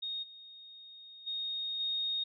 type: tone with level steps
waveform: sine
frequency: 3717 Hz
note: A#7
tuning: 6 cents flat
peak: -35 / -49 / -34 / -31 dBFS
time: 0.02-2.24 s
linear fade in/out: 10 ms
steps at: 0.22 / 1.26 / 1.79 s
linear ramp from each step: 20 ms
effects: none